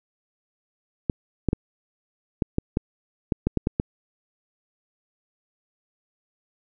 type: clicks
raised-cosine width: 3 ms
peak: -8 dBFS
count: 11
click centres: 1.098 / 1.487 / 1.531 / 2.422 / 2.584 / 2.771 / 3.322 / 3.47 / 3.573 / 3.671 / 3.799 s
effects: none